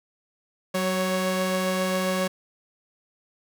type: tone pair together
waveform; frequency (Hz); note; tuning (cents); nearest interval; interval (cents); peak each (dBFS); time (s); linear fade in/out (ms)
sawtooth; 187.27 / 554.4; F#3 / C#5; +21 / 0; octave + perfect fifth; 1879; -22 / -22; 0.74-2.28; 10
effects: none